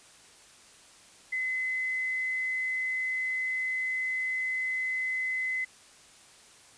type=tone with quantisation; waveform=sine; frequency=2035 Hz; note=C7; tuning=49 cents flat; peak=-28 dBFS; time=1.32-5.65 s; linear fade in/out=10 ms; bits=9; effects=white hiss -55 dBFS RMS until 6.77 s + resampled to 22050 Hz